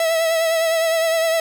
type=tone with vibrato; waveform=45% pulse; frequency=654 Hz; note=E5; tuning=14 cents flat; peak=-16 dBFS; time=0-1.4 s; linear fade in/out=2 ms; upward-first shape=triangle; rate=9.8 Hz; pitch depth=39 cents each way; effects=none